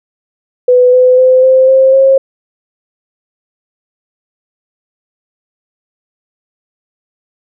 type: tone with pitch steps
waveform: sine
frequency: 498.2 / 505.7 / 513.4 / 521.2 / 529 / 537.1 Hz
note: B4 / B4 / C5 / C5 / C5 / C5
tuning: +15 / +41 / -33 / -7 / +19 / +45 cents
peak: -3 dBFS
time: 0.68-2.18 s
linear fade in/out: 5 ms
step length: 250 ms
effects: none